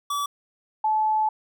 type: tone pair in turn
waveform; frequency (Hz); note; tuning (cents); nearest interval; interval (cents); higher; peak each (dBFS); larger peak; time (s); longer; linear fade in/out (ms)
square / sine; 1149 / 865; D6 / A5; -38 / -30; perfect fourth; 492; first; -25 / -19; second; 0.1-0.26 / 0.84-1.29; second; 5
effects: none